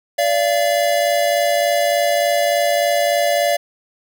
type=tone pair together; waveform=square; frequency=580 / 683.4 Hz; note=D5 / F5; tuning=-22 / -38 cents; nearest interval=minor third; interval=284 cents; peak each=-18 dBFS; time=0.18-3.57 s; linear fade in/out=10 ms; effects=none